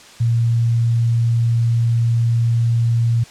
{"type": "tone", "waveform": "sine", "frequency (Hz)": 116.54, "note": "A#2", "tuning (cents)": 0, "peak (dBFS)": -13, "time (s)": [0.2, 3.24], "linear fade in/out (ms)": 10, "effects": ["white hiss -42 dBFS RMS until 3.3 s", "low-pass 7000 Hz 12 dB/octave"]}